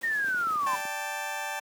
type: noise with tremolo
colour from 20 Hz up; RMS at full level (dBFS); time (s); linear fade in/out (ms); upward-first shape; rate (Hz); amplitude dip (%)
pink; -44; 0.01-0.81; 5; triangle; 8.3; 35
type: linear sweep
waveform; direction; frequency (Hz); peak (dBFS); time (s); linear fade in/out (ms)
sine; down; 1864.7 to 983; -25; 0.03-0.76; 10
type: clicks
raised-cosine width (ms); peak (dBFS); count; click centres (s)
3; -31; 10; 0.245 / 0.285 / 0.345 / 0.412 / 0.47 / 0.508 / 0.558 / 0.633 / 0.734 / 0.853
type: chord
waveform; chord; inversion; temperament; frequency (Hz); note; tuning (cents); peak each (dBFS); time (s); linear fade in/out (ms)
20% pulse; D suspended fourth; none; just; 587.3 / 783.1 / 881; D5 / G5 / A5; 0 / -2 / +2; -35 / -31 / -30; 0.66-1.6; 10
effects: high-pass 200 Hz 12 dB/octave